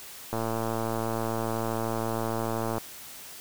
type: click train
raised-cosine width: 1 ms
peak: -16 dBFS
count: 278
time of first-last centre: 0.33-2.781 s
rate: 113 Hz
effects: white hiss -44 dBFS RMS until 3.4 s